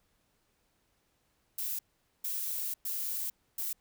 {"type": "noise bursts at uneven times", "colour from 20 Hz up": "violet", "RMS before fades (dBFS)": -35, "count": 4, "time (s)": [[1.58, 1.79], [2.24, 2.74], [2.85, 3.3], [3.58, 3.73]], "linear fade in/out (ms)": 5, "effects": ["pink hiss -74 dBFS RMS until 3.8 s"]}